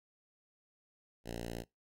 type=tone with notch filter; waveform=5% pulse; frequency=58 Hz; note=A#1; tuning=8 cents flat; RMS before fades=-42 dBFS; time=1.24-1.65 s; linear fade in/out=50 ms; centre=1200 Hz; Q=0.99; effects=noise-tail reverb RT60 0.2 s tail -24 dB re dry + AAC 48 kbps